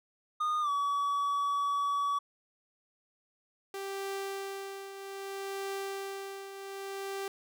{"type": "tone with pitch glide", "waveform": "triangle", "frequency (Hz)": [1226, 1137.3], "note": ["D#6", "C#6"], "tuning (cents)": [-26, 44], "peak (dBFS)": -26, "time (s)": [0.4, 2.19], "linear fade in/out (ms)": 10, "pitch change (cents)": -130, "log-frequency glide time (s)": [0.61, 0.7]}
{"type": "tone with tremolo", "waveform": "sawtooth", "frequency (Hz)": 392, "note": "G4", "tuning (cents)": 0, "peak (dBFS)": -30, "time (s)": [3.74, 7.28], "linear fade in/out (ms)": 2, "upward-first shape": "triangle", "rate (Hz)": 0.63, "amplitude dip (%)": 65}
{"effects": []}